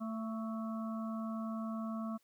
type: harmonic tone with a mistuned harmonic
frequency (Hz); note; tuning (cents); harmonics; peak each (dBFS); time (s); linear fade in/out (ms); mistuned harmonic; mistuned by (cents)
222.7; A3; +21; 1 / 3 / 5 / 6; -37 / -47 / -47 / -51; 0-2.18; 20; 6; -30
effects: white hiss -75 dBFS RMS until 2.23 s

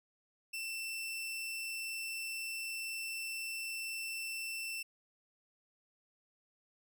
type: tone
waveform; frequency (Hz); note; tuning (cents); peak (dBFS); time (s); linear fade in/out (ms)
sawtooth; 2679; E7; +27; -35; 0.53-4.83; 10
effects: none

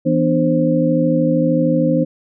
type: tone cluster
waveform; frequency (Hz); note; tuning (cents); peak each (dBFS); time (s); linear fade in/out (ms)
sine; 164.9 / 246.6 / 299.7 / 525; E3 / B3 / D4 / C5; +1 / -2 / +35 / +6; -18; 0.05-2.05; 20
effects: none

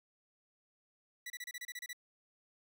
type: tone bursts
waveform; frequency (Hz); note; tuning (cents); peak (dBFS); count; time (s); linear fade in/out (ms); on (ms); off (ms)
sawtooth; 1961; B6; -13; -38; 10; 1.26-1.931; 5; 41; 29
effects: none

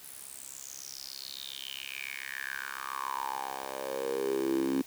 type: tone with high-pass filter sweep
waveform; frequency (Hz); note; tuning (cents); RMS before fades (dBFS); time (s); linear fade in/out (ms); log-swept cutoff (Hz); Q
10% pulse; 67.2; C2; +47; -36; 0.03-4.82; 10; 11000 to 270; 7
effects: white hiss -51 dBFS RMS until 4.86 s

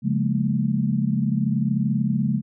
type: chord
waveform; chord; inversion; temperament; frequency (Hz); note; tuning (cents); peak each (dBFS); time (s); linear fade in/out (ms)
sine; Bb minor seventh; first; equal with one note detuned; 138.59 / 174.61 / 207.7 / 228.3; Db3 / F3 / Ab3 / Bb3; 0 / 0 / 0 / -36; -24 / -27 / -23 / -26; 0.02-2.42; 50
effects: none

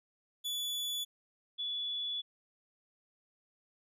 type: tone pair in turn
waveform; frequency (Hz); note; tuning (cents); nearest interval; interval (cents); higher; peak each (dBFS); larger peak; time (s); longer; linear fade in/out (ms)
40% pulse / sine; 3440 / 3428; A7 / A7; -40 / -46; unison; 6; first; -33 / -34; first; 0.44-1.05 / 1.58-2.22; second; 20
effects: none

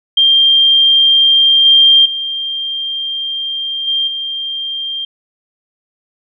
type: tone with level steps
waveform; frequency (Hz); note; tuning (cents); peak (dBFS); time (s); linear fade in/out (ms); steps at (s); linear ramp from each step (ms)
sine; 3186; G7; +27; -6 / -4 / -17 / -12 / -18; 0.17-5.05; 5; 1.65 / 2.05 / 3.87 / 4.07; 10
effects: none

